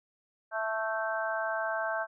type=harmonic tone with a mistuned harmonic; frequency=220 Hz; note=A3; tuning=in tune; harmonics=3 / 4 / 5 / 6 / 7; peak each=-33 / -37 / -39 / -40 / -34 dBFS; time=0.51-2.07 s; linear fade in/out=50 ms; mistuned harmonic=7; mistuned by=+16 cents; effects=none